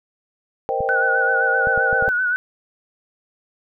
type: chord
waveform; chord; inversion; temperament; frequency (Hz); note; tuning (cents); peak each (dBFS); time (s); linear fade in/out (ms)
sine; C minor seventh; third; equal; 466.2 / 523.3 / 622.3 / 784; Bb4 / C5 / Eb5 / G5; 0 / 0 / 0 / 0; -25 / -24 / -29 / -23; 0.69-2.09; 0
type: clicks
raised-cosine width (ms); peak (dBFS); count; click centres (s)
5; -19; 6; 0.806 / 1.672 / 1.777 / 1.929 / 2.025 / 2.08
type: tone with vibrato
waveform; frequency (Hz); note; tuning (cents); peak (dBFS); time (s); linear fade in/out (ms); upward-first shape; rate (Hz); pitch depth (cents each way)
sine; 1480; F#6; 0; -17; 0.89-2.36; 0; sine; 7.7; 49
effects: none